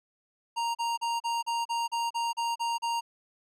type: tone bursts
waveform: square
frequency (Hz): 932.3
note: A#5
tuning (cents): 0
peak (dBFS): -28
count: 11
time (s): 0.56-3.01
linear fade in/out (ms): 20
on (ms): 190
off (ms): 36
effects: low-pass 9000 Hz 12 dB/octave